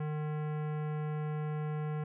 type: tone with hard clipping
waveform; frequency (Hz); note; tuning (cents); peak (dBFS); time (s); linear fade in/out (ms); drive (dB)
sine; 151.9; D#3; -41; -35; 0-2.04; 5; 18
effects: resampled to 8000 Hz